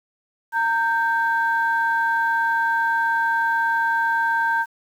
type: tone pair together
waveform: sine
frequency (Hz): 918.4 / 1568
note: A#5 / G6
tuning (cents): -26 / 0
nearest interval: major sixth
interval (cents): 926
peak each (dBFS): -20 / -20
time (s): 0.52-4.66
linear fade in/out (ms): 50
effects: tanh soft clip ceiling -10 dBFS + 8-bit